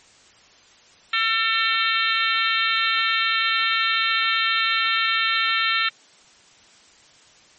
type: harmonic tone with a mistuned harmonic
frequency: 449.2 Hz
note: A4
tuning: 36 cents sharp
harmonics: 3 / 4 / 5 / 6 / 7 / 8 / 9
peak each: -24 / -25 / -26 / -27 / -27 / -28 / -29 dBFS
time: 1.13-5.89 s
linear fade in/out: 5 ms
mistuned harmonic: 8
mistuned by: +22 cents
effects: white hiss -52 dBFS RMS until 7.58 s + MP3 32 kbps